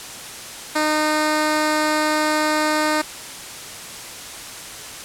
10% pulse tone, 306.2 Hz, D#4, 28 cents flat, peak -9 dBFS, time 0.75-3.02 s, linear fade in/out 10 ms, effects white hiss -34 dBFS RMS until 5.04 s + low-pass 10000 Hz 12 dB/octave

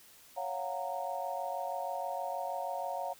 sine chord, Gb major seventh, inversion second, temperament just, 555 / 693.7 / 740 / 925 Hz, Db5 / F5 / Gb5 / Bb5, +2 / -12 / 0 / -14 cents, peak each -40 / -39 / -39 / -40 dBFS, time 0.36-3.14 s, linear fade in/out 20 ms, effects white hiss -58 dBFS RMS until 3.19 s

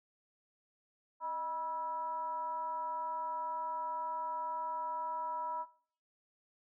sine tone with frequency modulation, 971 Hz, B5, 30 cents flat, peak -35 dBFS, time 1.2-5.66 s, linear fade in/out 50 ms, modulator 348 Hz, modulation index 0.52, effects noise-tail reverb RT60 0.5 s tail -20 dB re dry

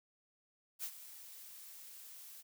blue noise with ADSR envelope, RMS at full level -40 dBFS, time 0.79-2.43 s, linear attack 48 ms, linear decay 68 ms, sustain -13 dB, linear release 28 ms, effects none

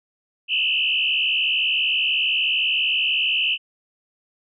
sine tone with frequency modulation, 2813 Hz, F7, 12 cents sharp, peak -18 dBFS, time 0.48-3.58 s, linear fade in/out 50 ms, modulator 73 Hz, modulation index 3.2, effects none

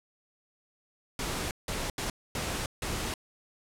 pink noise bursts at uneven times, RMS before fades -33 dBFS, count 5, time 1.19-1.51 / 1.68-1.9 / 1.98-2.1 / 2.35-2.66 / 2.82-3.14 s, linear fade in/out 2 ms, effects low-pass 11000 Hz 12 dB/octave

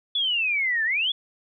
sine exponential two-way sweep, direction down then up, 3469 to 1732 to 3469 Hz, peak -21 dBFS, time 0.15-1.12 s, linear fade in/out 5 ms, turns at 0.84 s, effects none

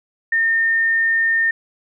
sine tone, 1820 Hz, A#6, 42 cents flat, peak -14 dBFS, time 0.32-1.51 s, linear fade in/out 5 ms, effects none

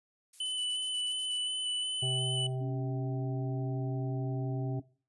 violet noise bursts, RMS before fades -49 dBFS, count 9, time 0.33-1.38 s, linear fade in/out 5 ms, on 74 ms, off 48 ms
square tone with vibrato, 3000 Hz, F#7, 23 cents sharp, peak -32 dBFS, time 0.4-2.47 s, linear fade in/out 5 ms, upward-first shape square, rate 2.8 Hz, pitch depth 11 cents each way
harmonic tone, 129.4 Hz, C3, 19 cents flat, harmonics 1 / 3 / 5 / 6, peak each -32 / -42 / -46 / -48 dBFS, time 2.02-4.8 s, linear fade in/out 10 ms
sine tone, 277.2 Hz, C#4, in tune, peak -40 dBFS, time 2.6-4.82 s, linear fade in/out 20 ms
effects noise-tail reverb RT60 0.4 s tail -20 dB re dry + resampled to 24000 Hz

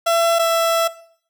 30% pulse tone pair in turn, 672 / 664.7 Hz, E5 / E5, +33 / +14 cents, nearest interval unison, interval 19 cents, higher first, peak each -12 dBFS, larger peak neither, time 0.06-0.39 / 0.39-0.88 s, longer second, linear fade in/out 10 ms, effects noise-tail reverb RT60 0.6 s tail -18 dB re dry

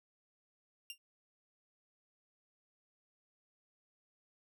sawtooth tone with exponential decay, 2789 Hz, F7, 3 cents flat, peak -36 dBFS, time 0.9-0.98 s, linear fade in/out 1 ms, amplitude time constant 17 ms, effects none

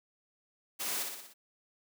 white noise with echo, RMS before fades -36 dBFS, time 0.79-1.04 s, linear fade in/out 20 ms, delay 60 ms, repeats 5, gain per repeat -4 dB, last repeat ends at 1.34 s, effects high-pass 200 Hz 12 dB/octave

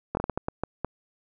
slowing click train, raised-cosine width 1 ms, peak -13 dBFS, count 9, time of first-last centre 0.15-0.847 s, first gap 21 ms, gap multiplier 1.39, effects none

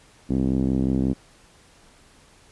5% pulse tone with low-pass filter, 65.6 Hz, C2, 5 cents sharp, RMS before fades -22 dBFS, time 0.29-1.14 s, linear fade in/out 20 ms, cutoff 250 Hz, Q 2.2, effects pink hiss -54 dBFS RMS until 2.51 s + resampled to 24000 Hz

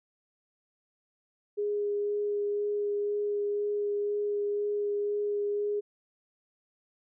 sine tone with vibrato, 411.7 Hz, G#4, 15 cents flat, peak -27 dBFS, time 1.57-5.81 s, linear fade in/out 20 ms, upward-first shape sine, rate 2 Hz, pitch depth 9 cents each way, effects none

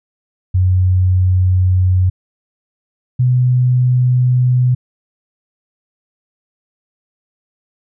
sine tone pair in turn, 92 / 125.51 Hz, F#2 / B2, -9 / +28 cents, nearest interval perfect fourth, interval 537 cents, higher second, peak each -9 dBFS, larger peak neither, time 0.54-2.1 / 3.19-4.75 s, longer neither, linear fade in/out 10 ms, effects none

